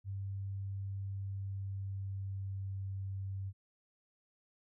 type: tone with pitch glide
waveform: sine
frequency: 98 to 96.93 Hz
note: G2 to G2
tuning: 0 to -19 cents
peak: -37 dBFS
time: 0.04-3.53 s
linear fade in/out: 50 ms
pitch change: -19 cents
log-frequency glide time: 1.15-2.94 s
effects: none